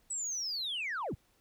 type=linear sweep; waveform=sine; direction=down; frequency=7980 to 30.89 Hz; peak=-32 dBFS; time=0.1-1.15 s; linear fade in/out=10 ms; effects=tanh soft clip ceiling -31 dBFS + pink hiss -70 dBFS RMS until 1.4 s